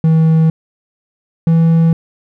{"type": "tone pair in turn", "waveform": "triangle", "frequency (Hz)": [160.6, 164.45], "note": ["E3", "E3"], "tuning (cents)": [-45, -4], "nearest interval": "unison", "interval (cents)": 41, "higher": "second", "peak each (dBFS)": -5, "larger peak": "neither", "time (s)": [[0.04, 0.5], [1.47, 1.93]], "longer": "neither", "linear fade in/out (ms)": 2, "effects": []}